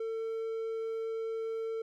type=tone; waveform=triangle; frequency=449.2 Hz; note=A4; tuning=36 cents sharp; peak=-31 dBFS; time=0-1.82 s; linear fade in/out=5 ms; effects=none